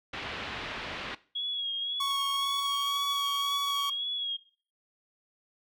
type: low-pass noise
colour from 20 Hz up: white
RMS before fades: -38 dBFS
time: 0.13-1.15 s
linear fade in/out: 5 ms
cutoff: 3300 Hz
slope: 24 dB/octave
type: tone with vibrato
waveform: sine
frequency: 3317 Hz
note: G#7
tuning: 3 cents flat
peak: -30 dBFS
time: 1.35-4.37 s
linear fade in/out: 10 ms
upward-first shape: sine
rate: 1.9 Hz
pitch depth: 41 cents each way
type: tone with pitch glide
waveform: 45% pulse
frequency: 1108.7 to 1128.1 Hz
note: C#6 to C#6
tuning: 0 to +30 cents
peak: -30 dBFS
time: 2-3.9 s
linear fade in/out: 5 ms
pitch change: +30 cents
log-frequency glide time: 2.42-2.87 s
effects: noise-tail reverb RT60 0.4 s tail -18 dB re dry